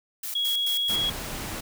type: noise with tremolo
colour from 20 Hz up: blue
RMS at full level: -33 dBFS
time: 0.23-0.96 s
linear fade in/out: 5 ms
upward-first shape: square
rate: 4.6 Hz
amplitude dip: 75%
type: tone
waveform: sine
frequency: 3322 Hz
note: G#7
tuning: in tune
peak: -23 dBFS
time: 0.35-1.1 s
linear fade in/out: 5 ms
type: noise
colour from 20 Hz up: pink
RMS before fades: -34 dBFS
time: 0.89-1.61 s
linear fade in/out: 10 ms
effects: none